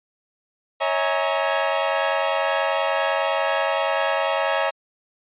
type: chord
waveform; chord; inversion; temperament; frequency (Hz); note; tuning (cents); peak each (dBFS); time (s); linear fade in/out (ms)
sawtooth; A# half-diminished seventh; first; equal with one note detuned; 554.4 / 644.6 / 830.6 / 932.3; C#5 / E5 / G#5 / A#5; 0 / -39 / 0 / 0; -20 / -20 / -23 / -24; 0.8-4.71; 20
effects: resampled to 8000 Hz